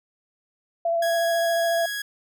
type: tone with vibrato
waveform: sine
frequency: 674 Hz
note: E5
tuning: 38 cents sharp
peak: -20 dBFS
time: 0.85-1.86 s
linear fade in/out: 5 ms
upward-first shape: square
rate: 14 Hz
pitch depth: 12 cents each way
type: tone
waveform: sawtooth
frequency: 1661.2 Hz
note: G#6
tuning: in tune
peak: -24 dBFS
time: 1.02-2.02 s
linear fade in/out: 5 ms
effects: none